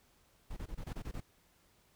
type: noise bursts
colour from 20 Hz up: brown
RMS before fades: -41 dBFS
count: 8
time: 0.5-1.206 s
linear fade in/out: 10 ms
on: 69 ms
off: 22 ms
effects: pink hiss -69 dBFS RMS until 1.95 s